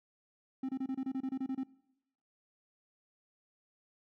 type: tone bursts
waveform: triangle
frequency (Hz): 264.1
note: C4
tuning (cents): +16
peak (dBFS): -31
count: 12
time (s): 0.63-1.635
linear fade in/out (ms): 5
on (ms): 59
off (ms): 27
effects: noise-tail reverb RT60 0.8 s tail -20 dB re dry